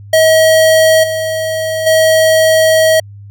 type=tone with level steps; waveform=square; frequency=638 Hz; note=D#5; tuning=43 cents sharp; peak=-6 / -15 / -7 dBFS; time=0.13-3 s; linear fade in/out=5 ms; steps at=1.03 / 1.86 s; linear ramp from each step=10 ms; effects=added 101 Hz sine -30 dBFS peak until 3.3 s